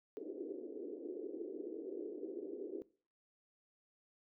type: band-pass noise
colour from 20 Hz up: white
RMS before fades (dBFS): -45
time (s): 0.17-2.82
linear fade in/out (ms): 0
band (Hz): 300 to 440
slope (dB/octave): 48
effects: noise-tail reverb RT60 0.4 s tail -19 dB re dry